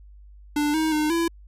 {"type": "tone with pitch steps", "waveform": "square", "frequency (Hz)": [295.2, 315.9, 304.5, 335.1], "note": ["D4", "D#4", "D#4", "E4"], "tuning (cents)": [9, 26, -37, 29], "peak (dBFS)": -21, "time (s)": [0.56, 1.28], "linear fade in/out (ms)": 5, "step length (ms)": 180, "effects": ["added 50 Hz sine -44 dBFS peak until 1.47 s", "resampled to 32000 Hz"]}